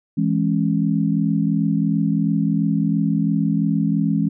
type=chord; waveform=sine; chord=C# minor; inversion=first; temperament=equal with one note detuned; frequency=164.81 / 207.7 / 273.8 Hz; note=E3 / G#3 / C#4; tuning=0 / 0 / -21 cents; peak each=-20 / -20 / -22 dBFS; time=0.17-4.29 s; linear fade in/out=10 ms; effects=none